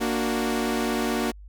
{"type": "chord", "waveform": "sawtooth", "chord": "Bb augmented", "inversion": "none", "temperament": "equal", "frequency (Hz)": [233.1, 293.7, 370], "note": ["Bb3", "D4", "F#4"], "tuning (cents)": [0, 0, 0], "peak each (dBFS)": [-22, -26, -25], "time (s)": [0, 1.32], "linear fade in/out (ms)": 20, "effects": ["added 50 Hz sine -41 dBFS peak until 1.48 s"]}